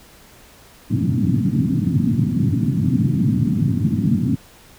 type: band-pass noise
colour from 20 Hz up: pink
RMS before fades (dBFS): -18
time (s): 0.9-4.36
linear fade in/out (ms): 5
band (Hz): 100 to 280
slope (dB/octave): 48
effects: pink hiss -47 dBFS RMS until 4.78 s